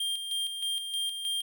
square tone with tremolo, 3196 Hz, G7, 33 cents sharp, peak -29 dBFS, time 0-1.42 s, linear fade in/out 5 ms, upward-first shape square, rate 3.2 Hz, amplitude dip 50%, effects none

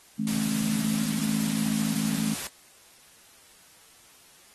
harmonic tone, 53.8 Hz, A1, 38 cents flat, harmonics 3 / 4 / 5, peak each -34 / -26 / -34 dBFS, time 0.18-2.35 s, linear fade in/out 20 ms
white noise, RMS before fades -34 dBFS, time 0.27-2.47 s, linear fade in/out 0 ms
effects white hiss -55 dBFS RMS until 4.54 s + AAC 32 kbps

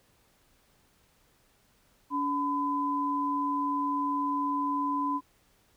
sine tone pair together, 285.3 / 1008.2 Hz, C#4 / B5, +50 / +35 cents, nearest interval octave + minor seventh, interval 2185 cents, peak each -31 / -28 dBFS, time 2.1-5.21 s, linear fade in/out 50 ms, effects pink hiss -66 dBFS RMS until 5.76 s

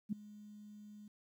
sine tone with ADSR envelope, 209 Hz, G#3, 11 cents sharp, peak -31 dBFS, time 0.09-1.08 s, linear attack 35 ms, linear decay 6 ms, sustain -20 dB, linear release 4 ms, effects 12-bit

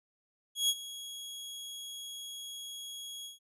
sawtooth tone with ADSR envelope, 3322 Hz, G#7, in tune, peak -21 dBFS, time 0.55-3.39 s, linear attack 140 ms, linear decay 49 ms, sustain -17 dB, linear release 140 ms, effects resampled to 32000 Hz

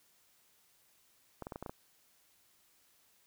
clicks, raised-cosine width 1 ms, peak -27 dBFS, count 7, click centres 1.423 / 1.469 / 1.522 / 1.559 / 1.626 / 1.662 / 1.695 s, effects white hiss -69 dBFS RMS until 3.26 s

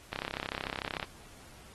click train, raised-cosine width 0.3 ms, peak -18 dBFS, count 31, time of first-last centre 0.13-1.028 s, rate 33.4 Hz, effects pink hiss -55 dBFS RMS until 1.74 s + AAC 32 kbps

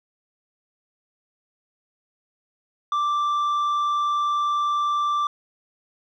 sine tone with tanh clipping, 1175 Hz, D6, 1 cent sharp, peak -21 dBFS, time 2.92-5.27 s, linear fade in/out 2 ms, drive 5 dB, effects none

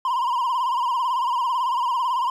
triangle tone with vibrato, 995 Hz, B5, 13 cents sharp, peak -18 dBFS, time 0.05-2.3 s, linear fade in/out 2 ms, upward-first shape sine, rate 18 Hz, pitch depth 110 cents each way, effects none

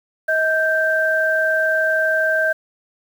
sine tone pair together, 635 / 1568 Hz, D#5 / G6, +35 / 0 cents, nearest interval octave + major third, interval 1565 cents, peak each -19 / -17 dBFS, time 0.28-2.53 s, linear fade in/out 10 ms, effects 7-bit

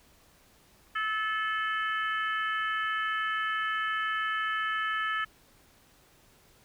harmonic tone, 434.1 Hz, A4, 23 cents flat, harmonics 3 / 4 / 5 / 6 / 7, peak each -31 / -31 / -41 / -46 / -40 dBFS, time 0.95-5.25 s, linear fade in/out 10 ms, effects pink hiss -61 dBFS RMS until 6.64 s

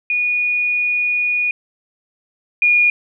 sine tone pair in turn, 2455 / 2437 Hz, D#7 / D#7, -24 / -37 cents, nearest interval unison, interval 13 cents, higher first, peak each -15 / -10 dBFS, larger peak second, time 0.1-1.51 / 2.62-2.9 s, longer first, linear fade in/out 2 ms, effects none

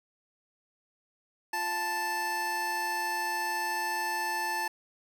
25% pulse tone pair together, 349.2 / 879.9 Hz, F4 / A5, 0 / 0 cents, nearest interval octave + major third, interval 1600 cents, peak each -38 / -26 dBFS, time 1.53-4.68 s, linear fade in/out 5 ms, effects none

